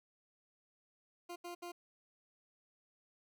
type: tone bursts at uneven times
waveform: 20% pulse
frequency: 349.2 Hz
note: F4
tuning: in tune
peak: -39 dBFS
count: 3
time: 1.29-1.36 / 1.44-1.55 / 1.62-1.72 s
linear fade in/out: 10 ms
effects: none

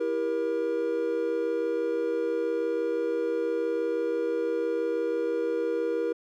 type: chord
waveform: triangle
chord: E diminished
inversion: none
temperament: just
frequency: 329.6 / 395.6 / 474.7 Hz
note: E4 / G4 / Bb4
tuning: 0 / +16 / +31 cents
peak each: -30 / -31 / -25 dBFS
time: 0-6.13 s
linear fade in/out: 10 ms
effects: none

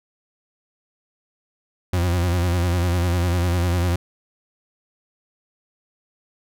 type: tone with vibrato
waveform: 40% pulse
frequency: 88 Hz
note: F2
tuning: 14 cents sharp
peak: -17 dBFS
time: 1.93-3.96 s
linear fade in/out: 5 ms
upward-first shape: sine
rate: 10 Hz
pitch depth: 62 cents each way
effects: none

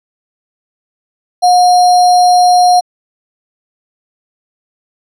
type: tone with sample-and-hold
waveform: sine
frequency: 720 Hz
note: F#5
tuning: 47 cents flat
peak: -4 dBFS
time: 1.42-2.81 s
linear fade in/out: 20 ms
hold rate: 4900 Hz
effects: low-pass 9000 Hz 12 dB/octave

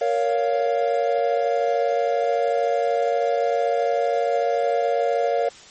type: chord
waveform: triangle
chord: Bb minor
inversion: none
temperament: just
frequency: 466.2 / 559.4 / 699.2 Hz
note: Bb4 / Db5 / F5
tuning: 0 / +16 / +2 cents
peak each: -21 dBFS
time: 0.01-5.49 s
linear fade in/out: 5 ms
effects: white hiss -45 dBFS RMS until 5.7 s + MP3 32 kbps

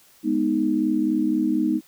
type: chord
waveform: sine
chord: G# minor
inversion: none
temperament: equal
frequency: 207.7 / 246.9 / 311.1 Hz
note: G#3 / B3 / D#4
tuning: 0 / 0 / 0 cents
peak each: -26 / -24 / -21 dBFS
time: 0.23-1.81 s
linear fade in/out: 50 ms
effects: white hiss -55 dBFS RMS until 1.87 s

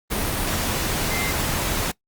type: tone in noise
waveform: sine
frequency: 2082 Hz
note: C7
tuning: 9 cents flat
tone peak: -28 dBFS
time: 1.1-1.32 s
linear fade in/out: 20 ms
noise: pink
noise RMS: -24 dBFS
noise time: 0.1-1.92 s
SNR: -7 dB
effects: noise-tail reverb RT60 0.1 s tail -20 dB re dry + Opus 32 kbps

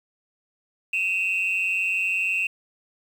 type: tone pair together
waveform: sine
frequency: 2535 / 2723 Hz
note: D#7 / F7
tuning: +32 / -44 cents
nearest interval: minor second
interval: 124 cents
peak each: -23 dBFS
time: 0.93-2.47 s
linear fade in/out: 5 ms
effects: tanh soft clip ceiling -17 dBFS + 8-bit

